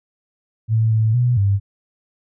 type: tone with pitch steps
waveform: sine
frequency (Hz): 111.6 / 110.3 / 122.7 / 99.6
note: A2 / A2 / B2 / G2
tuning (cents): +25 / +5 / -11 / +28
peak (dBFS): -13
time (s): 0.68-1.6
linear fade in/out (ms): 50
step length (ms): 230
effects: none